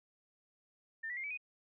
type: tone with pitch steps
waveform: sine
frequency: 1800 / 1951.6 / 2116 / 2294 / 2487 Hz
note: A6 / B6 / C7 / D7 / D#7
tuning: +39 / -21 / +19 / -41 / -1 cents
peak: -38 dBFS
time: 1.03-1.375 s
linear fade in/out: 10 ms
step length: 69 ms
effects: none